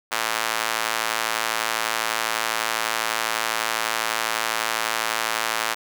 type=tone with high-pass filter; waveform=square; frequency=56 Hz; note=A1; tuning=31 cents sharp; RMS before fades=-25 dBFS; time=0.11-5.75 s; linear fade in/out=20 ms; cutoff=1100 Hz; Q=0.9; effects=none